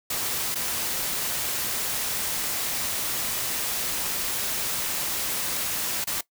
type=noise with dropouts; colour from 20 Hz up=white; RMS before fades=-28 dBFS; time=0.1-6.21 s; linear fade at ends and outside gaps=5 ms; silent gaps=0.547-0.555 / 6.043-6.071 s; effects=noise-tail reverb RT60 0.1 s tail -19 dB re dry